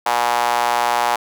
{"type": "tone with high-pass filter", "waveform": "sawtooth", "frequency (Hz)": 120, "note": "B2", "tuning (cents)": -49, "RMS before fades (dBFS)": -18, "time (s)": [0.06, 1.16], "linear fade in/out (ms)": 5, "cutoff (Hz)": 840, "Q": 3.6, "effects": []}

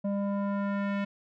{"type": "tone with low-pass filter sweep", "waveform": "square", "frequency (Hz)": 200.3, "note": "G3", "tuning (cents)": 38, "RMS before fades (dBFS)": -30, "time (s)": [0.04, 1.05], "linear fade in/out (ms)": 10, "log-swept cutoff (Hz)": [610, 2400], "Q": 1.5, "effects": []}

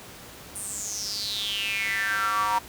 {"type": "tone with high-pass filter sweep", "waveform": "square", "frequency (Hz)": 104.8, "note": "G#2", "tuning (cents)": 16, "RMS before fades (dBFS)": -28, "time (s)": [0.55, 2.59], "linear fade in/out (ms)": 10, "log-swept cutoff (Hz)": [9500, 920], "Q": 8.3, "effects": ["pink hiss -44 dBFS RMS until 2.68 s", "high-pass 60 Hz 12 dB/octave"]}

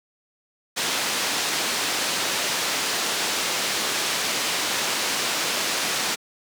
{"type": "low-pass noise", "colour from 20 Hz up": "white", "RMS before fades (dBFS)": -25, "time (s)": [0.76, 6.16], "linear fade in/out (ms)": 20, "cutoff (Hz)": 5800, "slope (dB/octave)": 12, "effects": ["high-pass 200 Hz 12 dB/octave"]}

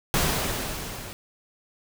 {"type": "noise with level ramp", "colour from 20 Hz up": "pink", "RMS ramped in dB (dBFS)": [-22, -39], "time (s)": [0.14, 1.13], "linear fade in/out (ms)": 0, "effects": []}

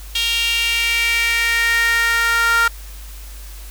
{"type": "tone with high-pass filter sweep", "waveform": "sawtooth", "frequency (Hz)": 463.8, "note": "A#4", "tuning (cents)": -9, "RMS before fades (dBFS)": -17, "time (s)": [0.15, 2.68], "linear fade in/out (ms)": 5, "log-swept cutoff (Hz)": [3100, 1400], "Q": 4.6, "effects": ["added 50 Hz sine -32 dBFS peak until 3.7 s", "white hiss -41 dBFS RMS until 3.7 s"]}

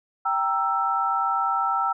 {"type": "chord", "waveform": "sine", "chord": "E diminished", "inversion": "first", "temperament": "equal with one note detuned", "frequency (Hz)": [784, 932.3, 1326.1], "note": ["G5", "Bb5", "E6"], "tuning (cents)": [0, 0, 10], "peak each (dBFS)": [-26, -28, -23], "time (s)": [0.25, 1.93], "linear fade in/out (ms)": 10, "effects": []}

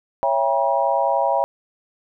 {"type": "chord", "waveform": "sine", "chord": "C# diminished seventh", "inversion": "none", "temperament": "just", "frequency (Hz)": [554.4, 665.2, 798.3, 957.9], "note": ["C#5", "E5", "G5", "Bb5"], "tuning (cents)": [0, 16, 31, 47], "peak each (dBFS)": -22, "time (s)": [0.23, 1.44], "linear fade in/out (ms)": 0, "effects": []}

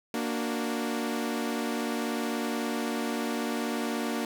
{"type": "chord", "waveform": "sawtooth", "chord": "Bb augmented", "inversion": "none", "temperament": "equal", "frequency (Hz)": [233.1, 293.7, 370], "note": ["Bb3", "D4", "F#4"], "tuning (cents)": [0, 0, 0], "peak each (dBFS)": [-27, -30, -33], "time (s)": [0.14, 4.25], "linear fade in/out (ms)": 2, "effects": []}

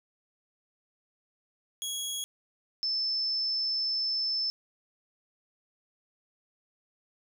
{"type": "tone pair in turn", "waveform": ["20% pulse", "sine"], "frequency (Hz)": [3322, 5273], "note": ["G#7", "E8"], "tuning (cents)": [0, 0], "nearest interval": "minor sixth", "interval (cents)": 800, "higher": "second", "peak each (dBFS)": -27, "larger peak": "neither", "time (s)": [[1.82, 2.24], [2.83, 4.5]], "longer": "second", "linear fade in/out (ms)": 0, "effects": []}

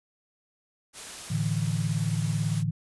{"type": "noise", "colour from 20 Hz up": "white", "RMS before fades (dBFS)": -40, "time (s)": [0.93, 2.64], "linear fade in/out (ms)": 50}
{"type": "chord", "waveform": "sine", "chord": "A suspended fourth", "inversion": "none", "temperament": "equal", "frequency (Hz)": [110, 146.83, 164.81], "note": ["A2", "D3", "E3"], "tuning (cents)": [0, 0, 0], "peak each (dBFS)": -29, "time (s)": [1.3, 2.71], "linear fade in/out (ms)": 10}
{"effects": ["resampled to 24000 Hz"]}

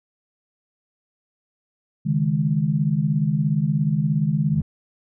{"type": "chord", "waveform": "sine", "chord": "C# suspended second", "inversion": "none", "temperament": "equal", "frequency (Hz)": [138.59, 155.56, 207.7], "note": ["C#3", "D#3", "G#3"], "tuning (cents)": [0, 0, 0], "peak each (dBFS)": [-24, -20, -24], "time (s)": [2.05, 4.62], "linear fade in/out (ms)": 20}
{"type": "tone with exponential growth", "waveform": "triangle", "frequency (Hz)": 85.6, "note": "F2", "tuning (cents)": -34, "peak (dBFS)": -22, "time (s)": [4.39, 4.62], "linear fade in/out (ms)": 5, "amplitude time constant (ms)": 48}
{"effects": []}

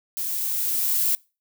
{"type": "noise with level ramp", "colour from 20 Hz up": "violet", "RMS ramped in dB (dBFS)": [-28, -21], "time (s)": [0.17, 1.15], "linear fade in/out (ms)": 0, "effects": ["noise-tail reverb RT60 0.3 s tail -24 dB re dry"]}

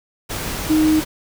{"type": "tone in noise", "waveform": "sine", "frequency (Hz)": 311.1, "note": "D#4", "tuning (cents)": 0, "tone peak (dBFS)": -12, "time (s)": [0.69, 1.01], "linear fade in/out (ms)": 20, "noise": "pink", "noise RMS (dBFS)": -26, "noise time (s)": [0.29, 1.05], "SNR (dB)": 11, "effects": []}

